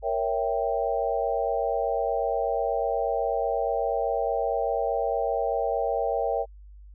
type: chord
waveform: sine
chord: A# diminished seventh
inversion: none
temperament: equal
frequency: 466.2 / 554.4 / 659.3 / 784 Hz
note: A#4 / C#5 / E5 / G5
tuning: 0 / 0 / 0 / 0 cents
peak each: -29 dBFS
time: 0.02-6.46 s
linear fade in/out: 50 ms
effects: added 50 Hz sine -44 dBFS peak until 6.94 s